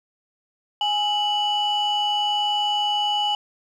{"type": "tone pair together", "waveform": "sine", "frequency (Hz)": [830.6, 2960], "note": ["G#5", "F#7"], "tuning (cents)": [0, 0], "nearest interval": "octave + minor seventh", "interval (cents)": 2200, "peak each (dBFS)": -21, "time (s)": [0.81, 3.35], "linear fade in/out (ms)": 2, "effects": ["tanh soft clip ceiling -15 dBFS", "9-bit"]}